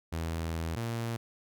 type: tone pair in turn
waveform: sawtooth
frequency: 82 / 115.97 Hz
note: E2 / A#2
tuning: -9 / -9 cents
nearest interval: tritone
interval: 600 cents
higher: second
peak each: -28 dBFS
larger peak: neither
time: 0.12-0.76 / 0.76-1.17 s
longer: first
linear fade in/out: 10 ms
effects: none